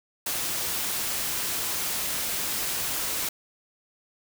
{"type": "noise", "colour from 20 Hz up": "white", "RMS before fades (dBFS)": -29, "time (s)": [0.26, 3.29], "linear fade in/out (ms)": 5, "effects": []}